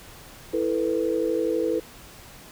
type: chord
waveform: sine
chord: E suspended fourth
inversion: none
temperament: equal with one note detuned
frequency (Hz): 329.6 / 441.8 / 493.9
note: E4 / A4 / B4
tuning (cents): 0 / +7 / 0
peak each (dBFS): -26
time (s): 0.53-1.8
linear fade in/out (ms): 10
effects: pink hiss -46 dBFS RMS until 2.51 s